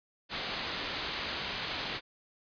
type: low-pass noise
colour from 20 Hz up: white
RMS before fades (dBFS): -37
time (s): 0.29-2.01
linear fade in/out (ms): 50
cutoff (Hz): 4600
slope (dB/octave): 48
effects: resampled to 11025 Hz